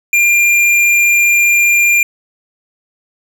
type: tone with hard clipping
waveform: sine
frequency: 2395 Hz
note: D7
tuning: 33 cents sharp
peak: -9 dBFS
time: 0.13-2.03 s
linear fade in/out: 2 ms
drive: 12 dB
effects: none